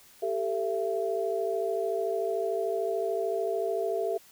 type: tone cluster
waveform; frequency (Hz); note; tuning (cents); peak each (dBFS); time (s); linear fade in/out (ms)
sine; 392.1 / 445.6 / 672; G4 / A4 / E5; 0 / +22 / +33; -31; 0.22-4.18; 10
effects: white hiss -56 dBFS RMS until 4.31 s